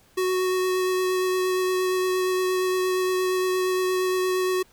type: tone with vibrato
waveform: square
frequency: 370 Hz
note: F#4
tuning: in tune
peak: -22 dBFS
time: 0.17-4.63 s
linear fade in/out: 10 ms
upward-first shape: triangle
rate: 8.6 Hz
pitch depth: 13 cents each way
effects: pink hiss -58 dBFS RMS until 4.72 s